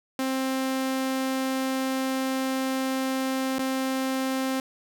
sawtooth tone with dropouts, 263.7 Hz, C4, 14 cents sharp, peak -21 dBFS, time 0.19-4.6 s, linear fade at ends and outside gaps 2 ms, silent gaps 3.585-3.592 s, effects none

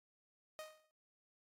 sawtooth tone with exponential decay, 622.3 Hz, D#5, in tune, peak -40 dBFS, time 0.59-0.91 s, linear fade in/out 0 ms, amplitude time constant 69 ms, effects AAC 48 kbps

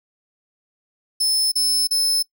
sawtooth tone bursts, 5250 Hz, E8, 8 cents flat, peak -14 dBFS, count 3, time 1.2-2.228 s, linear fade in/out 10 ms, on 320 ms, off 34 ms, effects noise-tail reverb RT60 0.1 s tail -24 dB re dry

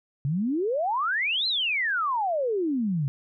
sine exponential two-way sweep, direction up then down, 131.6 to 4200 to 131.6 Hz, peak -23 dBFS, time 0.25-3.08 s, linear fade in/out 0 ms, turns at 1.47 s, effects none

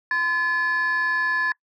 sine tone pair together, 1023 / 1720.5 Hz, C6 / A6, -39 / -39 cents, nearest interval major sixth, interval 900 cents, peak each -25 / -18 dBFS, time 0.11-1.52 s, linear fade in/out 2 ms, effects noise-tail reverb RT60 0.1 s tail -26 dB re dry + tanh soft clip ceiling -17 dBFS

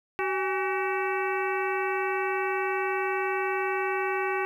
harmonic tone with a mistuned harmonic, 380 Hz, F#4, 46 cents sharp, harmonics 1 / 2 / 3 / 4 / 5 / 6 / 7, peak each -29 / -32 / -34 / -35 / -36 / -37 / -37 dBFS, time 0.19-4.45 s, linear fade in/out 0 ms, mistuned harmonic 2, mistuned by +120 cents, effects 10-bit

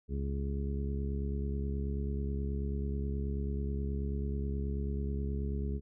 harmonic tone, 69.3 Hz, C#2, in tune, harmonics 1 / 2 / 3 / 4 / 5 / 6, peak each -33 / -40 / -40 / -48 / -48 / -44 dBFS, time 0.08-5.81 s, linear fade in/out 50 ms, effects none

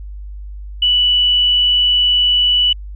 sine tone with frequency modulation, 2960 Hz, F#7, in tune, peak -10 dBFS, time 0.82-2.73 s, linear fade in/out 5 ms, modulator 21.1 Hz, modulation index 0.27, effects added 50 Hz sine -27 dBFS peak until 2.95 s

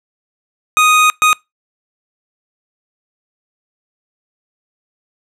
25% pulse tone bursts at uneven times, 1244.5 Hz, D#6, in tune, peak -4 dBFS, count 2, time 0.77-1.1 / 1.22-1.33 s, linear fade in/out 0 ms, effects noise-tail reverb RT60 0.2 s tail -25 dB re dry + low-pass 11000 Hz 12 dB/octave

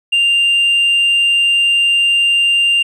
triangle tone with tanh clipping, 2791 Hz, F7, 2 cents flat, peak -10 dBFS, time 0.12-2.83 s, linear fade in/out 10 ms, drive 6 dB, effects none

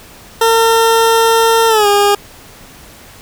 20% pulse tone with pitch glide, 454.5 to 407.3 Hz, A#4 to G#4, -44 to -34 cents, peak -3 dBFS, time 0.41-2.15 s, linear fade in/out 5 ms, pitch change -190 cents, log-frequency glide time 1.68-1.87 s, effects pink hiss -38 dBFS RMS until 3.21 s

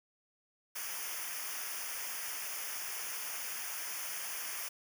white noise with comb filter, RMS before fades -40 dBFS, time 0.75-4.69 s, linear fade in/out 10 ms, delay 0.25 ms, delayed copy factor -0.9, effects none

